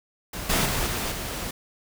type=noise with level steps; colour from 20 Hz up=pink; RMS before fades=-34 / -22 / -26 / -28 / -32 dBFS; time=0.33-1.51 s; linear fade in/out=5 ms; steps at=0.49 / 0.65 / 0.86 / 1.11 s; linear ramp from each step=10 ms; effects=none